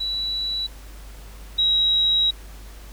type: tone pair in turn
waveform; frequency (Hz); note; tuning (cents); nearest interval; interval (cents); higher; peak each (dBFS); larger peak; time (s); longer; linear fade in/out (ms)
sine; 3936 / 3844; B7 / B7; -7 / -48; unison; 41; first; -23 / -16; second; 0-0.67 / 1.58-2.31; second; 10
effects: added 50 Hz sine -38 dBFS peak until 2.92 s + pink hiss -47 dBFS RMS until 2.92 s